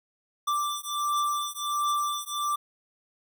square beating tone pair, 1174.7 / 1176.1 Hz, D6 / D6, 0 / +2 cents, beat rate 1.4 Hz, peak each -30 dBFS, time 0.47-2.56 s, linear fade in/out 10 ms, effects none

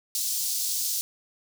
pink high-pass noise, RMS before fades -28 dBFS, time 0.15-1.01 s, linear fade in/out 0 ms, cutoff 4700 Hz, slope 24 dB/octave, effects none

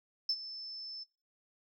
sine tone with ADSR envelope, 5274 Hz, E8, in tune, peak -26 dBFS, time 0.29-1.04 s, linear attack 4 ms, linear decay 55 ms, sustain -16 dB, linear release 14 ms, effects noise-tail reverb RT60 0.3 s tail -18 dB re dry + tanh soft clip ceiling -22 dBFS

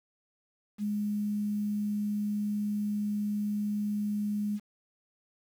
sine tone with quantisation, 207.7 Hz, G#3, in tune, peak -28 dBFS, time 0.78-4.6 s, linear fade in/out 50 ms, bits 9, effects none

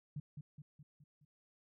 sine tone with echo, 146.83 Hz, D3, in tune, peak -39 dBFS, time 0.16-0.2 s, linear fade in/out 5 ms, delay 210 ms, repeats 5, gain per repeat -5 dB, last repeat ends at 1.25 s, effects none

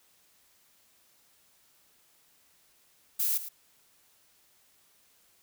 violet noise with echo, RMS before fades -28 dBFS, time 3.19-3.38 s, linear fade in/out 10 ms, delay 110 ms, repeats 1, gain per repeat -12 dB, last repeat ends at 3.49 s, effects white hiss -65 dBFS RMS until 5.42 s

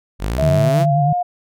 sawtooth exponential sweep, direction up, 44.19 to 185 Hz, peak -15 dBFS, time 0.19-0.86 s, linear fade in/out 50 ms
sine tone with pitch glide, 645 to 711.6 Hz, E5 to F5, -38 to +32 cents, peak -16 dBFS, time 0.38-1.23 s, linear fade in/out 10 ms, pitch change +170 cents, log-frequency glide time 0.53-1.09 s
sine tone with vibrato, 146.83 Hz, D3, in tune, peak -14 dBFS, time 0.42-1.13 s, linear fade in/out 5 ms, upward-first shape sine, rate 9.3 Hz, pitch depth 75 cents each way
effects none

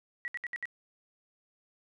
sine tone bursts, 1928 Hz, B6, 42 cents flat, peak -33 dBFS, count 5, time 0.25-0.655 s, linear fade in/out 0 ms, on 29 ms, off 65 ms, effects none

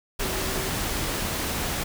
sine tone in noise, 380.2 Hz, F#4, 47 cents sharp, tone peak -35 dBFS, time 0.22-0.69 s, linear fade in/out 10 ms, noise pink, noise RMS -28 dBFS, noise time 0.19-1.84 s, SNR -10 dB, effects none

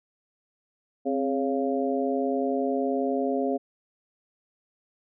harmonic tone with a mistuned harmonic, 138.59 Hz, C#3, in tune, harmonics 2 / 3 / 4 / 5, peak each -27 / -29 / -30 / -31 dBFS, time 1.05-3.58 s, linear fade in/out 20 ms, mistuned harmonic 2, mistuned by -75 cents, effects none

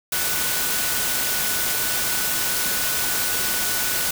sine tone in noise, 1480 Hz, F#6, in tune, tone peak -32 dBFS, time 0.12-4.11 s, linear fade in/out 5 ms, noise white, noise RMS -23 dBFS, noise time 0.12-4.11 s, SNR -12 dB, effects none

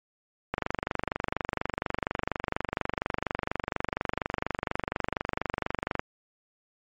click train, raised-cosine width 0.5 ms, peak -12 dBFS, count 133, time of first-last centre 0.54-5.995 s, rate 24.2 Hz, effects MP3 48 kbps

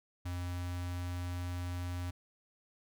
square tone with notch filter, 88.8 Hz, F2, 29 cents sharp, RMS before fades -38 dBFS, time 0.25-2.11 s, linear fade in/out 10 ms, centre 470 Hz, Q 1.9, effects none

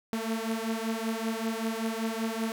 sawtooth beating tone pair, 222.1 / 227.3 Hz, A3 / A#3, +16 / -43 cents, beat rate 5.2 Hz, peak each -28 / -29 dBFS, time 0.13-2.52 s, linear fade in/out 0 ms, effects none

